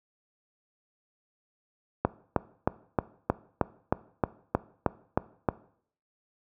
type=click train; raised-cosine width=1 ms; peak=-8 dBFS; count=12; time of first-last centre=2.05-5.487 s; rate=3.2 Hz; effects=noise-tail reverb RT60 0.6 s tail -19 dB re dry + high-pass 60 Hz 12 dB/octave